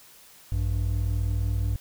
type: tone pair together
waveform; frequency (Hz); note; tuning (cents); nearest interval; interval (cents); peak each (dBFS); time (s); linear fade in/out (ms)
triangle; 57.67 / 98; A#1 / G2; -18 / 0; major sixth; 918; -24; 0.52-1.76; 0
effects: white hiss -52 dBFS RMS until 1.8 s